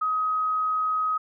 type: tone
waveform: sine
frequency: 1263 Hz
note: D#6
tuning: 26 cents sharp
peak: -22 dBFS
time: 0.01-1.18 s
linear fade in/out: 10 ms
effects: none